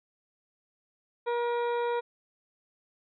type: harmonic tone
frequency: 476.6 Hz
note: A#4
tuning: 38 cents sharp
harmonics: 1 / 2 / 3 / 4 / 5 / 7 / 8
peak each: -28 / -32 / -41 / -46 / -46 / -53 / -51 dBFS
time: 1.26-2.01 s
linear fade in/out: 20 ms
effects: none